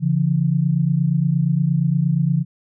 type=tone pair together; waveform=sine; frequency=140.85 / 169.4 Hz; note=C#3 / E3; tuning=+28 / +48 cents; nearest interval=minor third; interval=320 cents; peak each=-18 dBFS; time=0-2.45 s; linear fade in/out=50 ms; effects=none